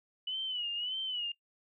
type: tone with vibrato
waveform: sine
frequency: 2960 Hz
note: F#7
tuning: in tune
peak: -33 dBFS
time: 0.27-1.32 s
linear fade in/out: 5 ms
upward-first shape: sine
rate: 1.7 Hz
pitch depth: 91 cents each way
effects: noise-tail reverb RT60 0.1 s tail -21 dB re dry